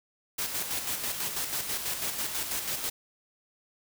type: noise with tremolo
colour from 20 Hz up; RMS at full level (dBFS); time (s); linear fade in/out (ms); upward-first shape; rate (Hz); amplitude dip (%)
white; -31; 0.38-2.9; 10; square; 6.1; 45
effects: none